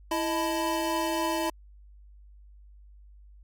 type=tone cluster; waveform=square; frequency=330.5 / 625 / 881 / 995 Hz; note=E4 / D#5 / A5 / B5; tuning=+5 / +8 / +2 / +13 cents; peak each=-31 / -33 / -34 / -34 dBFS; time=0.11-1.5 s; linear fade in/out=5 ms; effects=added 50 Hz sine -49 dBFS peak until 3.43 s + AAC 64 kbps